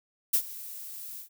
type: noise with ADSR envelope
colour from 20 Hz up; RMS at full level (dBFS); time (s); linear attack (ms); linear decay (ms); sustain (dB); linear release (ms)
violet; -22; 0.33-1.29; 12; 76; -19; 100
effects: none